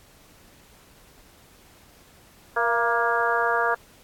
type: harmonic tone with a mistuned harmonic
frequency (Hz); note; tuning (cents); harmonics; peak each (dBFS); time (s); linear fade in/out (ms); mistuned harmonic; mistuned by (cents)
235.3; A#3; +16; 2 / 3 / 4 / 5 / 6 / 7; -27 / -27 / -27 / -27 / -27 / -27; 2.56-3.75; 10; 3; -44
effects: pink hiss -54 dBFS RMS until 4.03 s + AAC 64 kbps